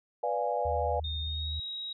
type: chord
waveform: sine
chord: B diminished seventh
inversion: none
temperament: equal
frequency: 493.9 / 587.3 / 698.5 / 830.6 Hz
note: B4 / D5 / F5 / Ab5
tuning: 0 / 0 / 0 / 0 cents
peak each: -33 dBFS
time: 0.23-1 s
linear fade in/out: 5 ms
type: tone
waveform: sine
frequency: 77.7 Hz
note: D#2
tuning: 2 cents flat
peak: -33 dBFS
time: 0.65-1.6 s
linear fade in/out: 5 ms
type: tone with pitch glide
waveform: sine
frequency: 3667 to 3814 Hz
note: A#7 to A#7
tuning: -29 to +39 cents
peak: -35 dBFS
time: 1.04-1.93 s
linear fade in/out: 5 ms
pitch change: +68 cents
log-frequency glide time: 1.22-1.54 s
effects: none